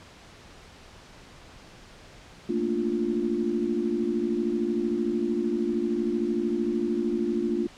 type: chord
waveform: sine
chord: Bb major seventh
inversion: third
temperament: equal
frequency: 220 / 233.1 / 293.7 / 349.2 Hz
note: A3 / Bb3 / D4 / F4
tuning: 0 / 0 / 0 / 0 cents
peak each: -31 / -30 / -31 / -27 dBFS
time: 2.49-7.67 s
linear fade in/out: 5 ms
effects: pink hiss -49 dBFS RMS until 7.77 s + low-pass 6000 Hz 12 dB/octave